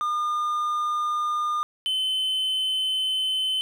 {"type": "tone pair in turn", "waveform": "triangle", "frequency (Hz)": [1212, 3054], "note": ["D#6", "G7"], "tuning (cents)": [-46, -46], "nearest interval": "octave + major third", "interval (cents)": 1600, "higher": "second", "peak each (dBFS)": -21, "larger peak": "neither", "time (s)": [[0.01, 1.63], [1.86, 3.61]], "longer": "second", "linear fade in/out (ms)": 0, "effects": []}